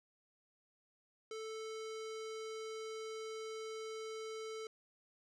square tone with low-pass filter, 440 Hz, A4, in tune, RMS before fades -45 dBFS, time 1.31-4.67 s, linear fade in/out 2 ms, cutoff 6500 Hz, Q 1.4, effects none

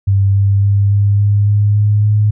sine tone with pitch steps, 98.4 / 99.37 / 100.35 / 101.34 / 102.34 / 103.35 / 104.37 / 105.4 Hz, G2 / G2 / G2 / G#2 / G#2 / G#2 / G#2 / G#2, +7 / +24 / +41 / -42 / -25 / -8 / +9 / +26 cents, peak -8 dBFS, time 0.07-2.31 s, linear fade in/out 10 ms, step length 280 ms, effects none

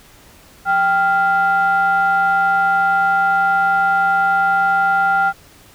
triangle ring-modulated tone, 305.1 Hz, D#4, 34 cents flat, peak -7 dBFS, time 0.65-5.33 s, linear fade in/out 50 ms, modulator 1090 Hz, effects tanh soft clip ceiling -3 dBFS + pink hiss -46 dBFS RMS until 5.74 s

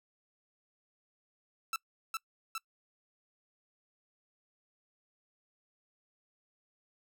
sawtooth tone with echo, 1326 Hz, E6, 10 cents sharp, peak -28 dBFS, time 1.73-1.76 s, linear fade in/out 2 ms, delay 410 ms, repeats 2, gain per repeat -2 dB, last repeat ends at 2.58 s, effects noise-tail reverb RT60 0.1 s tail -24 dB re dry

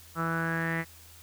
sawtooth tone with low-pass filter sweep, 164.81 Hz, E3, in tune, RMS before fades -30 dBFS, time 0.15-0.85 s, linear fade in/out 50 ms, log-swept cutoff 1300 to 2000 Hz, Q 8.3, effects added 83 Hz sine -54 dBFS peak until 1.22 s + white hiss -53 dBFS RMS until 1.22 s

